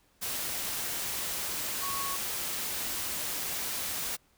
sine tone in noise, 1108.7 Hz, C#6, in tune, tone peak -35 dBFS, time 1.81-2.17 s, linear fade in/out 20 ms, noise white, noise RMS -34 dBFS, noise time 0.21-4.17 s, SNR -4 dB, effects pink hiss -67 dBFS RMS until 4.37 s

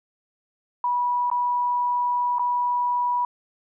sine tone with dropouts, 976 Hz, B5, 21 cents flat, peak -20 dBFS, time 0.84-3.25 s, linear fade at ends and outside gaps 2 ms, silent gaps 1.301-1.314 / 2.385-2.394 s, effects none

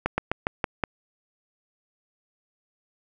slowing click train, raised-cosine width 0.5 ms, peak -8 dBFS, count 6, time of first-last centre 0.06-0.838 s, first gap 120 ms, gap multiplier 1.13, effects none

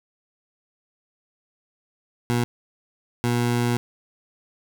20% pulse tone bursts at uneven times, 120 Hz, B2, 49 cents flat, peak -15 dBFS, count 2, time 2.3-2.44 / 3.24-3.77 s, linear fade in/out 0 ms, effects none

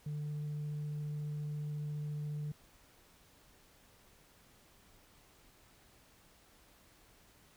sine tone with tanh clipping, 148.8 Hz, D3, 23 cents sharp, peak -37 dBFS, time 0.06-2.52 s, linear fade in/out 5 ms, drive 1 dB, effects pink hiss -64 dBFS RMS until 7.56 s

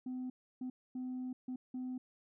sine tone bursts at uneven times, 254.3 Hz, C4, 49 cents flat, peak -36 dBFS, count 5, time 0.06-0.3 / 0.61-0.7 / 0.95-1.33 / 1.48-1.56 / 1.74-1.98 s, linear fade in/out 5 ms, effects tanh soft clip ceiling -36 dBFS

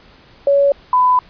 sine tone pair in turn, 562 / 1001.4 Hz, C#5 / B5, +24 / +24 cents, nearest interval minor seventh, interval 1000 cents, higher second, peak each -9 dBFS, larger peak neither, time 0.47-0.72 / 0.93-1.19 s, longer second, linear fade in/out 2 ms, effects pink hiss -46 dBFS RMS until 1.29 s + resampled to 11025 Hz

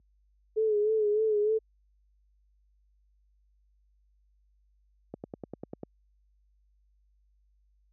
sine tone with vibrato, 427.3 Hz, G#4, 49 cents sharp, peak -23 dBFS, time 0.56-1.59 s, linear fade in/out 20 ms, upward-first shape sine, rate 3.3 Hz, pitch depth 56 cents each way
click train, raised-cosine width 2 ms, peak -23 dBFS, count 8, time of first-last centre 5.14-5.833 s, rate 10.1 Hz
effects added 50 Hz sine -45 dBFS peak until 7.92 s + high-pass 150 Hz 12 dB/octave

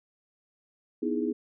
sine chord, E major seventh, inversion second, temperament equal, 246.9 / 311.1 / 329.6 / 415.3 Hz, B3 / D#4 / E4 / G#4, 0 / 0 / 0 / 0 cents, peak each -31 / -31 / -33 / -32 dBFS, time 1.02-1.33 s, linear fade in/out 10 ms, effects none

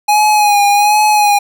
square tone with vibrato, 830.6 Hz, G#5, in tune, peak -8 dBFS, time 0.08-1.39 s, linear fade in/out 10 ms, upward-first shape sine, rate 1.3 Hz, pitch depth 39 cents each way, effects none

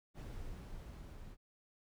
brown noise with level ramp, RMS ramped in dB -45 to -51 dBFS, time 0.14-1.37 s, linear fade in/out 50 ms, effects none

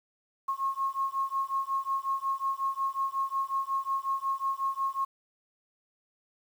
sine beating tone pair, 1081 / 1086.5 Hz, C#6 / C#6, -44 / -35 cents, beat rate 5.5 Hz, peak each -31 dBFS, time 0.48-5.05 s, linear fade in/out 10 ms, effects 9-bit

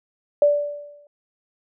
sine tone with exponential decay, 583 Hz, D5, 13 cents flat, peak -10 dBFS, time 0.42-1.07 s, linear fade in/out 2 ms, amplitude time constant 140 ms, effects none

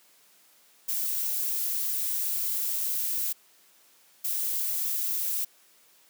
violet noise bursts at uneven times, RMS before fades -29 dBFS, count 2, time 0.88-3.33 / 4.24-5.45 s, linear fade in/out 10 ms, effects white hiss -60 dBFS RMS until 6.09 s + high-pass 200 Hz 12 dB/octave

